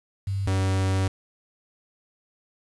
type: tone pair in turn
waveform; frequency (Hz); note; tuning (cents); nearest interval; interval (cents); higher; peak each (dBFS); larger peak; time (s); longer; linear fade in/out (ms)
sine / 45% pulse; 98 / 95.38; G2 / G2; 0 / -47; unison; 47; first; -24 / -21; second; 0.27-0.47 / 0.47-1.08; second; 5
effects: resampled to 24000 Hz + 8-bit